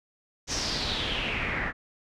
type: noise with low-pass filter sweep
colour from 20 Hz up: pink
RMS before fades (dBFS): -30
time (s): 0.47-1.73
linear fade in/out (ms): 50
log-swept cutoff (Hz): 6200 to 1700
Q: 4.9
effects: none